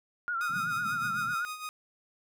sine tone with vibrato, 1396.9 Hz, F6, in tune, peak -29 dBFS, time 0.28-1.45 s, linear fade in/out 0 ms, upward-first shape triangle, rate 8 Hz, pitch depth 85 cents each way
sawtooth tone with tremolo, 1244.5 Hz, D#6, in tune, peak -31 dBFS, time 0.41-1.69 s, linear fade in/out 0 ms, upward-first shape sine, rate 6.6 Hz, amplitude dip 65%
pink band-pass noise, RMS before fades -45 dBFS, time 0.49-1.35 s, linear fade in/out 10 ms, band 120 to 230 Hz, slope 48 dB/octave
effects none

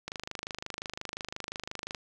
click train, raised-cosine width 0.2 ms, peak -19 dBFS, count 49, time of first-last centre 0.08-1.948 s, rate 25.7 Hz, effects none

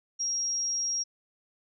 sine tone, 5620 Hz, F8, 10 cents sharp, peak -27 dBFS, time 0.19-1.04 s, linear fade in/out 20 ms, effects none

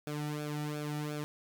sawtooth tone with flanger, 149.2 Hz, D3, 28 cents sharp, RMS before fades -37 dBFS, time 0.07-1.24 s, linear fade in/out 0 ms, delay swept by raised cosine 1 to 1.92 ms, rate 2.8 Hz, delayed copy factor -0.8, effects none

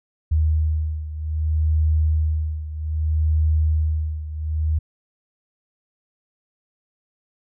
sine beating tone pair, 77.7 / 78.33 Hz, D#2 / D#2, -2 / +12 cents, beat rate 0.63 Hz, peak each -19 / -23 dBFS, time 0.31-4.79 s, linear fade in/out 10 ms, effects none

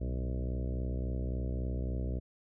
harmonic tone with a mistuned harmonic, 63.6 Hz, C2, 48 cents flat, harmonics 1 / 2 / 3 / 4 / 5 / 6 / 7 / 8 / 9 / 10, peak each -33 / -39 / -43 / -45 / -47 / -49 / -50 / -51 / -52 / -53 dBFS, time 0-2.2 s, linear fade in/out 20 ms, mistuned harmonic 2, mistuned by -84 cents, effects none

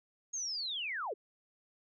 sine linear sweep, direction down, 6645 to 343.1 Hz, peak -35 dBFS, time 0.33-1.14 s, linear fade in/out 10 ms, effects none

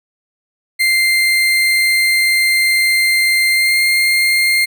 35% pulse tone with pitch glide, 2093 to 2112 Hz, C7 to C7, 0 to +16 cents, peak -9 dBFS, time 0.79-4.66 s, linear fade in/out 20 ms, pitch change +16 cents, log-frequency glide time 3.51-3.79 s, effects none

